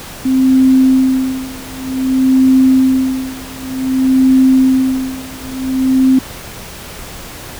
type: tone with tremolo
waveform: sine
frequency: 261.6 Hz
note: C4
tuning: in tune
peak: -5 dBFS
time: 0.25-6.19 s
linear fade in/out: 5 ms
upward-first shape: sine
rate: 0.54 Hz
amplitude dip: 95%
effects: pink hiss -30 dBFS RMS until 7.59 s